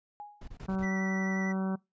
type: tone with exponential decay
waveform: sine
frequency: 828 Hz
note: G#5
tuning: 5 cents flat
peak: -38 dBFS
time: 0.2-0.55 s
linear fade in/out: 0 ms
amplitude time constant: 76 ms
type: noise bursts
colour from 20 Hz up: brown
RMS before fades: -43 dBFS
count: 5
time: 0.41-0.851 s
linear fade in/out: 5 ms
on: 69 ms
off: 24 ms
type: harmonic tone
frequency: 190.4 Hz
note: F#3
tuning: 50 cents sharp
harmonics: 1 / 2 / 3 / 4 / 5 / 6 / 7 / 8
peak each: -29 / -40 / -43 / -44 / -45 / -47 / -49 / -49 dBFS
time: 0.68-1.76 s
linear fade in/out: 10 ms
type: tone with vibrato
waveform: triangle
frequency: 1964 Hz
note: B6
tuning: 10 cents flat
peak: -34 dBFS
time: 0.82-1.53 s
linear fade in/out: 20 ms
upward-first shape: triangle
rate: 11 Hz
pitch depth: 16 cents each way
effects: noise-tail reverb RT60 0.2 s tail -23 dB re dry + resampled to 16000 Hz